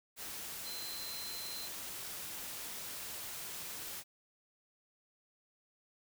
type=tone in noise; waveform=sine; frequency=4092 Hz; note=C8; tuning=39 cents flat; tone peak=-44 dBFS; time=0.63-1.7 s; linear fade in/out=50 ms; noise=white; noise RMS=-44 dBFS; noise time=0.16-4.04 s; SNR=-3 dB; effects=none